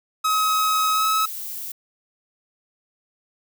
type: tone with pitch glide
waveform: 45% pulse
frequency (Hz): 1273 to 1288.5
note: D#6 to E6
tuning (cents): +39 to -40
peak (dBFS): -18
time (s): 0.24-1.26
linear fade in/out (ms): 10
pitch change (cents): +21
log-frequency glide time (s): 0.93-1.06
type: noise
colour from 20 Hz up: violet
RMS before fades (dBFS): -32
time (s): 0.3-1.72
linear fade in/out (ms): 5
effects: none